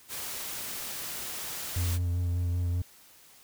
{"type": "noise", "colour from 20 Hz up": "white", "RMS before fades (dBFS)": -37, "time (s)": [0.08, 1.99], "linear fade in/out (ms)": 50}
{"type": "tone with vibrato", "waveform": "triangle", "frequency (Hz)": 87.8, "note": "F2", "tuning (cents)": 10, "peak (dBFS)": -24, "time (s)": [1.76, 2.82], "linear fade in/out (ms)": 5, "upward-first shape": "sine", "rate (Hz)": 5.1, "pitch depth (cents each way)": 21}
{"effects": ["white hiss -56 dBFS RMS until 3.43 s"]}